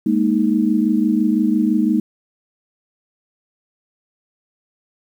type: chord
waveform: sine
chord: Ab suspended second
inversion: none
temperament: just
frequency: 207.7 / 233.6 / 311.5 Hz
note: Ab3 / Bb3 / Eb4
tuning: 0 / +4 / +2 cents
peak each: -18 dBFS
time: 0.06-2 s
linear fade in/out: 5 ms
effects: 8-bit